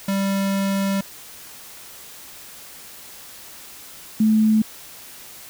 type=tone pair in turn; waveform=square / sine; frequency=196 / 217.4 Hz; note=G3 / A3; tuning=0 / -21 cents; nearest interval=major second; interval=179 cents; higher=second; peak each=-20 / -13 dBFS; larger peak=second; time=0.08-1.01 / 4.2-4.62 s; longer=first; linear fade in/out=5 ms; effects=white hiss -41 dBFS RMS until 5.49 s